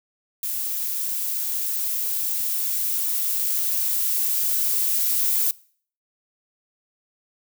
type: noise with level ramp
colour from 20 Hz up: violet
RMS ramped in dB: -27 to -21 dBFS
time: 0.43-5.51 s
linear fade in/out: 2 ms
effects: noise-tail reverb RT60 0.5 s tail -22 dB re dry